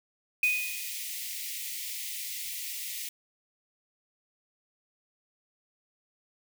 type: high-pass noise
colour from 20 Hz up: white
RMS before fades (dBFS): -37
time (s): 0.43-3.09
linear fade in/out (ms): 5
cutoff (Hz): 1900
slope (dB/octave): 96
type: tone with exponential decay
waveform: sine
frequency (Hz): 2489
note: D#7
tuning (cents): 0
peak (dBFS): -20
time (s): 0.43-1.08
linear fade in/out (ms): 2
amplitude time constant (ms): 140
effects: none